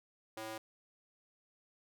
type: tone with high-pass filter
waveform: square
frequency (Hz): 110.2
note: A2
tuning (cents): +3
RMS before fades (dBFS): -44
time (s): 0.37-0.58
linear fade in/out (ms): 5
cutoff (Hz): 480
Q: 1.1
effects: none